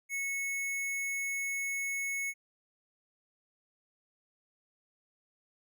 square tone, 2200 Hz, C#7, 14 cents flat, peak -33 dBFS, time 0.09-2.34 s, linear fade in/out 50 ms, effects none

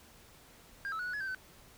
sine tone with pitch steps, 1605 / 1306 / 1464 / 1473 / 1694 / 1562 / 1520 Hz, G6 / E6 / F#6 / F#6 / G#6 / G6 / F#6, +40 / -17 / -19 / -8 / +34 / -7 / +46 cents, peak -32 dBFS, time 0.85-1.347 s, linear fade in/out 0 ms, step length 71 ms, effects tanh soft clip ceiling -34 dBFS + pink hiss -58 dBFS RMS until 1.77 s

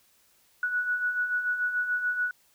sine beating tone pair, 1466 / 1472.9 Hz, F#6 / F#6, -16 / -8 cents, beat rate 6.9 Hz, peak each -34 / -26 dBFS, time 0.63-2.31 s, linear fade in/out 2 ms, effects white hiss -64 dBFS RMS until 2.54 s

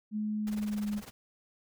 sine tone with pitch glide, 212.5 to 208 Hz, G#3 to G#3, +40 to +3 cents, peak -30 dBFS, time 0.11-1.02 s, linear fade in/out 50 ms, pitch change -37 cents, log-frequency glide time 0.39-0.87 s
pink noise with tremolo, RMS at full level -44 dBFS, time 0.47-1.11 s, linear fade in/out 0 ms, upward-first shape triangle, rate 20 Hz, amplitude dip 95%
effects none

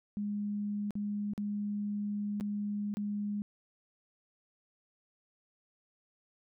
sine tone with dropouts, 206 Hz, G#3, 14 cents flat, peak -32 dBFS, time 0.17-3.42 s, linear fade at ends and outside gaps 0 ms, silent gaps 0.907-0.954 / 1.335-1.378 / 2.4-2.409 / 2.94-2.97 s, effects none

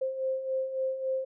sine beating tone pair, 523.3 / 526.9 Hz, C5 / C5, 0 / +12 cents, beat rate 3.6 Hz, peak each -36 / -29 dBFS, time 0.01-1.25 s, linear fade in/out 10 ms, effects none

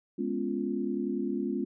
sine chord, C# dominant seventh, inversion second, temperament equal, 207.7 / 246.9 / 277.2 / 349.2 Hz, G#3 / B3 / C#4 / E#4, 0 / 0 / 0 / 0 cents, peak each -34 dBFS, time 0.18-1.65 s, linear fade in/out 10 ms, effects none

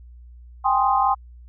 sine chord, Ab major seventh, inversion third, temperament equal with one note detuned, 786.3 / 830.6 / 1046.5 / 1244.5 Hz, G5 / Ab5 / C6 / Eb6, +5 / 0 / 0 / 0 cents, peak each -20 / -24 / -20 / -25 dBFS, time 0.64-1.15 s, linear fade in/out 20 ms, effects added 60 Hz sine -41 dBFS peak until 1.48 s

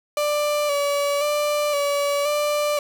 35% pulse tone with vibrato, 581 Hz, D5, 19 cents flat, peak -18 dBFS, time 0.17-2.79 s, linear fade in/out 2 ms, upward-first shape square, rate 0.96 Hz, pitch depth 30 cents each way, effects 8-bit

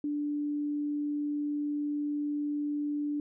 sine tone, 293.3 Hz, D4, 2 cents flat, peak -29 dBFS, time 0.04-3.2 s, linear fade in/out 2 ms, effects none

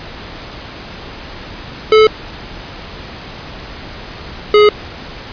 square tone pair in turn, 433.9 / 419.1 Hz, A4 / G#4, -24 / +16 cents, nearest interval minor second, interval 60 cents, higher first, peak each -5 dBFS, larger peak neither, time 1.92-2.07 / 4.54-4.69 s, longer neither, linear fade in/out 2 ms, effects pink hiss -30 dBFS RMS until 5.32 s + resampled to 11025 Hz

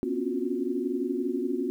sine tone cluster, 245.2 / 270.3 / 282.3 / 346.2 / 366.6 Hz, B3 / C#4 / C#4 / F4 / F#4, -12 / -44 / +32 / -15 / -16 cents, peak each -33 / -32 / -35 / -34 / -31 dBFS, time 0.03-1.7 s, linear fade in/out 0 ms, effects 10-bit

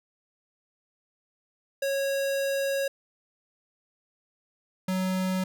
square tone pair in turn, 550 / 186.53 Hz, C#5 / F#3, -14 / +14 cents, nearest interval octave + perfect fifth, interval 1872 cents, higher first, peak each -26 dBFS, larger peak neither, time 1.82-2.88 / 4.88-5.44 s, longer first, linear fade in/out 5 ms, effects none

